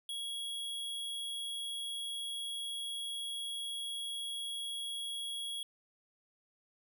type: tone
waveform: square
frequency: 3322 Hz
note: G#7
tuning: in tune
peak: -38 dBFS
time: 0.09-5.63 s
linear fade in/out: 2 ms
effects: none

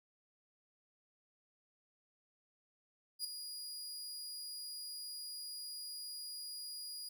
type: tone with ADSR envelope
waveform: sawtooth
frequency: 4879 Hz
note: D#8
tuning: 35 cents flat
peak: -32 dBFS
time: 3.19-7.09 s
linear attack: 55 ms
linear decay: 6 ms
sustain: -9 dB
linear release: 6 ms
effects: none

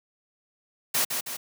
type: noise with echo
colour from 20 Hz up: white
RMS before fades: -24 dBFS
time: 0.94-1.05 s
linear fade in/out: 10 ms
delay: 160 ms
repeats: 2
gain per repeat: -5 dB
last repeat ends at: 1.37 s
effects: high-pass 150 Hz 12 dB/octave

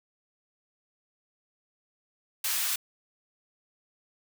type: high-pass noise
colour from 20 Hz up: white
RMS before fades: -29 dBFS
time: 2.44-2.76 s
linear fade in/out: 5 ms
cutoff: 1200 Hz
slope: 12 dB/octave
effects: none

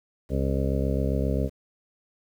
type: harmonic tone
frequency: 67.5 Hz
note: C#2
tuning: 45 cents flat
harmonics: 1 / 2 / 3 / 4 / 6 / 7 / 8 / 9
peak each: -26 / -29 / -31 / -32 / -34 / -34 / -35 / -36 dBFS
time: 0.29-1.5 s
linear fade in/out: 50 ms
effects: 9-bit

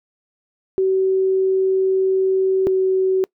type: tone pair in turn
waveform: sine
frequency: 380.2 / 377.6 Hz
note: F#4 / F#4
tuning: +47 / +35 cents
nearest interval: unison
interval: 12 cents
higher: first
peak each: -14 dBFS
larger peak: neither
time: 0.78-2.67 / 2.67-3.24 s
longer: first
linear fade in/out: 0 ms
effects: noise-tail reverb RT60 0.1 s tail -25 dB re dry

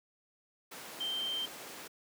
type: tone in noise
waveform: sine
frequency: 3136 Hz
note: G7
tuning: in tune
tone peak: -33 dBFS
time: 1-1.46 s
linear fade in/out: 10 ms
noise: pink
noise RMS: -45 dBFS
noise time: 0.71-1.88 s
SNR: +9 dB
effects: high-pass 300 Hz 12 dB/octave

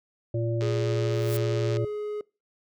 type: harmonic tone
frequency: 115.7 Hz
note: A#2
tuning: 13 cents flat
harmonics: 1 / 3 / 5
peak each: -26 / -31 / -33 dBFS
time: 0.34-1.85 s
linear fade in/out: 5 ms
type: click train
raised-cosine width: 0.2 ms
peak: -21 dBFS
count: 132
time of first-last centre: 0.61-1.769 s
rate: 113 Hz
type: tone with pitch glide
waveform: triangle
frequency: 415.3 to 419.4 Hz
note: G#4 to G#4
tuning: 0 to +17 cents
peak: -27 dBFS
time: 0.62-2.21 s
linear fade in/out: 2 ms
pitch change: +17 cents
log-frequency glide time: 0.77-1.02 s
type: noise with exponential growth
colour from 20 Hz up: blue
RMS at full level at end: -33 dBFS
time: 1.09-1.37 s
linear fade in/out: 5 ms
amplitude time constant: 59 ms
effects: noise-tail reverb RT60 0.3 s tail -24 dB re dry

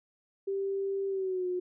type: tone with pitch glide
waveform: sine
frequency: 392 to 361.5 Hz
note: G4 to F#4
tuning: 0 to -40 cents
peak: -29 dBFS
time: 0.47-1.6 s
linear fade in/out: 10 ms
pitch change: -140 cents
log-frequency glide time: 1.08-1.47 s
effects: none

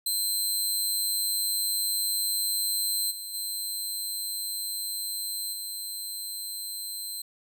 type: tone with level steps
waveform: 15% pulse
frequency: 4100 Hz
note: C8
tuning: 36 cents flat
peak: -19 / -29 / -24 / -27 dBFS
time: 0.06-7.22 s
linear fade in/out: 5 ms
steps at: 3.1 / 3.33 / 5.52 s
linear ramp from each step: 20 ms
effects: none

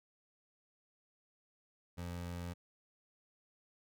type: tone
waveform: 25% pulse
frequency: 87.31 Hz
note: F2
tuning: in tune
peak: -37 dBFS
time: 1.97-2.54 s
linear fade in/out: 20 ms
effects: none

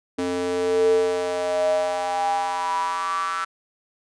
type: tone with high-pass filter sweep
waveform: square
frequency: 89 Hz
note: F2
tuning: 33 cents sharp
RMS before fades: -23 dBFS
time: 0.18-3.45 s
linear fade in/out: 10 ms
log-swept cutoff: 330 to 1300 Hz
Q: 9.5
effects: resampled to 22050 Hz

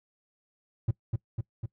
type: tone with echo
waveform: triangle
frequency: 112.5 Hz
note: A2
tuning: 39 cents sharp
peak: -20 dBFS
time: 0.88-0.91 s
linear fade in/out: 5 ms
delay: 250 ms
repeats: 3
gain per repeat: -3 dB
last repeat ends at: 1.66 s
effects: noise-tail reverb RT60 0.1 s tail -21 dB re dry

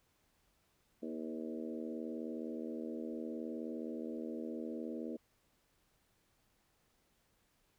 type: harmonic tone with a mistuned harmonic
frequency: 79.3 Hz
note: D#2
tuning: 33 cents sharp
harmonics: 3 / 4 / 5 / 6 / 7 / 8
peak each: -43 / -44 / -48 / -48 / -52 / -54 dBFS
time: 1.02-5.17 s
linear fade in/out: 10 ms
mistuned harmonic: 6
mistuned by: +18 cents
effects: pink hiss -75 dBFS RMS until 7.78 s

